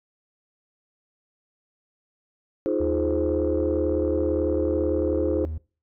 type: chord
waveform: sine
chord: F minor seventh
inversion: third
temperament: equal with one note detuned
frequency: 311.1 / 349.2 / 420.4 / 523.3 Hz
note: Eb4 / F4 / Ab4 / C5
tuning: 0 / 0 / +21 / 0 cents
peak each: -26 dBFS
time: 2.66-5.45 s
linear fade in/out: 0 ms
type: tone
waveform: triangle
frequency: 78.7 Hz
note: D#2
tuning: 20 cents sharp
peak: -26 dBFS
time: 2.8-5.58 s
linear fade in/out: 5 ms
effects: noise-tail reverb RT60 0.4 s tail -25 dB re dry + tanh soft clip ceiling -14 dBFS